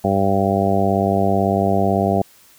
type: harmonic tone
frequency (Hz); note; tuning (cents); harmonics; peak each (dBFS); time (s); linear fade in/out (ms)
98; G2; 0; 1 / 2 / 3 / 4 / 5 / 6 / 7 / 8; -23 / -20 / -26 / -23 / -26 / -25 / -20 / -25; 0.04-2.22; 5
effects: white hiss -50 dBFS RMS until 2.58 s